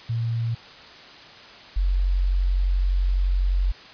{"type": "tone pair in turn", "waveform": "sine", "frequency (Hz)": [115.6, 45.88], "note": ["A#2", "F#1"], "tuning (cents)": [-14, -14], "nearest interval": "octave + major third", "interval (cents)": 1600, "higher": "first", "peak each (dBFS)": [-22, -18], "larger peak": "second", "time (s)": [[0.09, 0.55], [1.76, 3.72]], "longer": "second", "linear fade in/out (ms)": 10, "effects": ["white hiss -44 dBFS RMS until 3.93 s", "resampled to 11025 Hz"]}